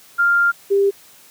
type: tone pair in turn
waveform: sine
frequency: 1396.9 / 397.6 Hz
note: F6 / G4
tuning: 0 / +25 cents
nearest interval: octave + minor seventh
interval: 2175 cents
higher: first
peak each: -12 dBFS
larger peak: neither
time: 0.18-0.52 / 0.7-0.91 s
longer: first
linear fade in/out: 20 ms
effects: white hiss -47 dBFS RMS until 1.3 s + high-pass 80 Hz 12 dB/octave